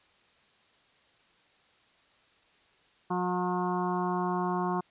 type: harmonic tone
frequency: 180 Hz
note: F#3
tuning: 47 cents flat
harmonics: 1 / 2 / 4 / 5 / 6 / 7 / 8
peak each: -32 / -33 / -35 / -35 / -34 / -44 / -46 dBFS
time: 3.1-4.81 s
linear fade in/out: 10 ms
effects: white hiss -64 dBFS RMS until 4.9 s + resampled to 8000 Hz